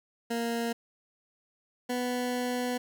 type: tone pair in turn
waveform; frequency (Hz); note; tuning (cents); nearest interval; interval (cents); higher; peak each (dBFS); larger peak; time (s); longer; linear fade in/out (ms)
20% pulse; 233.1 / 247.5; A#3 / B3; 0 / +4; minor second; 104; second; -24; neither; 0.3-0.73 / 1.89-2.78; second; 10
effects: none